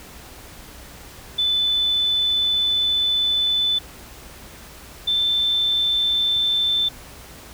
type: tone pair in turn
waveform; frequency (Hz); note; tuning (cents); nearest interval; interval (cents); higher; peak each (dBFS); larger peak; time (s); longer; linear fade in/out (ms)
sine; 3505 / 3544; A7 / A7; -7 / +12; unison; 19; second; -17; neither; 1.38-3.79 / 5.07-6.89; first; 10
effects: added 60 Hz sine -47 dBFS peak until 7.53 s + pink hiss -42 dBFS RMS until 7.53 s